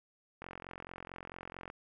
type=click train; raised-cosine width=0.5 ms; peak=-29 dBFS; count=58; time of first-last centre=0.42-1.701 s; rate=44.5 Hz; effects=none